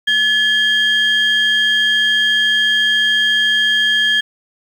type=tone pair together; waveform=sine; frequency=1717 / 3217 Hz; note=A6 / G7; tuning=-43 / +44 cents; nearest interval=major seventh; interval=1087 cents; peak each=-13 dBFS; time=0.07-4.21 s; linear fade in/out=10 ms; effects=tanh soft clip ceiling -7 dBFS + 7-bit